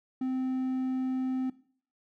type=tone; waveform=triangle; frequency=259.1 Hz; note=C4; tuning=17 cents flat; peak=-26 dBFS; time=0.21-1.5 s; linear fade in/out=5 ms; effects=noise-tail reverb RT60 0.5 s tail -18 dB re dry